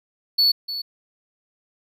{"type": "tone with echo", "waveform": "triangle", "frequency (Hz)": 4435, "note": "C#8", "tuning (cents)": 0, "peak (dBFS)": -13, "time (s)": [0.38, 0.52], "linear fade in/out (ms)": 10, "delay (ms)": 300, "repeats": 1, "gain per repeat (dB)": -12, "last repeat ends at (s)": 0.82, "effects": []}